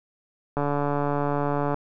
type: click train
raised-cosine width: 1 ms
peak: -12 dBFS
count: 170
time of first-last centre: 0.57-1.744 s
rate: 144 Hz
effects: none